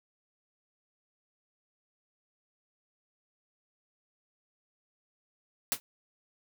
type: noise with exponential decay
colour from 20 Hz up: white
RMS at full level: -24 dBFS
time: 5.72-5.8 s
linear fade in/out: 0 ms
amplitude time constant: 17 ms
effects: none